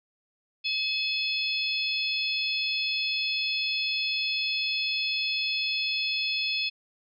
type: harmonic tone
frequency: 856 Hz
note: A5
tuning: 48 cents flat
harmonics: 3 / 4 / 5 / 6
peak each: -29 / -31 / -33 / -35 dBFS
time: 0.64-6.7 s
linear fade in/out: 20 ms
effects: none